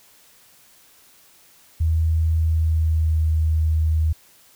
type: tone with pitch glide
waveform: sine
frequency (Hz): 80.5 to 78.98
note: E2 to D#2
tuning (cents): -41 to +26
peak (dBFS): -16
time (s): 1.8-4.13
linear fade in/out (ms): 10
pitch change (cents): -33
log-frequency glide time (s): 2.42-3.31
effects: white hiss -53 dBFS RMS until 4.55 s